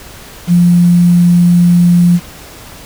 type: tone with quantisation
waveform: sine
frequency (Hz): 174.61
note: F3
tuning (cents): 0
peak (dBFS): -4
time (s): 0.47-2.2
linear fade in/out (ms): 50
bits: 5
effects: pink hiss -33 dBFS RMS until 2.85 s